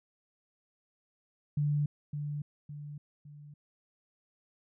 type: tone with echo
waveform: sine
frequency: 146.83 Hz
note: D3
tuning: in tune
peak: -26 dBFS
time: 1.57-1.86 s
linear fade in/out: 5 ms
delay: 560 ms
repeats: 3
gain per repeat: -7 dB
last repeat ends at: 3.54 s
effects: none